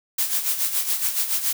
blue noise with tremolo, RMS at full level -21 dBFS, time 0.18-1.53 s, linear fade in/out 5 ms, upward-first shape sine, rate 7.1 Hz, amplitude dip 65%, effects none

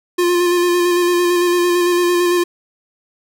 square tone with vibrato, 351.9 Hz, F4, 13 cents sharp, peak -13 dBFS, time 0.18-2.44 s, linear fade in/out 10 ms, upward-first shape square, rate 8.9 Hz, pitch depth 17 cents each way, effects none

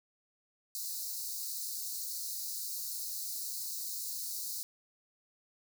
white high-pass noise, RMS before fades -39 dBFS, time 0.75-4.63 s, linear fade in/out 0 ms, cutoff 4000 Hz, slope 96 dB/octave, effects none

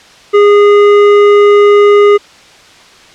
sine tone with hard clipping, 410.6 Hz, G#4, 20 cents flat, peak -4 dBFS, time 0.33-2.18 s, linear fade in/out 20 ms, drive 11 dB, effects white hiss -38 dBFS RMS until 3.14 s + low-pass 5000 Hz 12 dB/octave

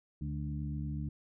harmonic tone with a mistuned harmonic, 73.42 Hz, D2, in tune, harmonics 1 / 2 / 3 / 4, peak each -39 / -37 / -43 / -45 dBFS, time 0.21-1.09 s, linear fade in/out 5 ms, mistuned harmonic 3, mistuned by -40 cents, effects none

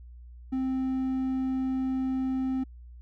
triangle tone, 261.6 Hz, C4, in tune, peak -24 dBFS, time 0.52-2.64 s, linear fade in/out 10 ms, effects added 60 Hz sine -44 dBFS peak until 3.01 s

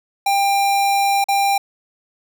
square tone with dropouts, 795 Hz, G5, 24 cents sharp, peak -15 dBFS, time 0.26-1.58 s, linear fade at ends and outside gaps 5 ms, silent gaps 1.242-1.285 s, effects none

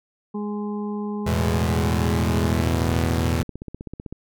harmonic tone, 207.7 Hz, G#3, in tune, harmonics 1 / 2 / 4 / 5, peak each -26 / -32 / -39 / -40 dBFS, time 0.34-2.62 s, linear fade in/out 10 ms
sawtooth chord, E suspended fourth, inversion none, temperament equal, 82.41 / 110 / 123.47 Hz, E2 / A2 / B2, 0 / 0 / 0 cents, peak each -18 / -23 / -22 dBFS, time 1.26-3.43 s, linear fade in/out 10 ms
click train, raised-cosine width 3 ms, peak -21 dBFS, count 24, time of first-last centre 2.67-4.126 s, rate 15.8 Hz
effects none

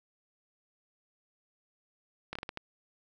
slowing click train, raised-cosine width 0.3 ms, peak -21 dBFS, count 6, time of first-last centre 2.33-2.574 s, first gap 24 ms, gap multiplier 1.36, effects none

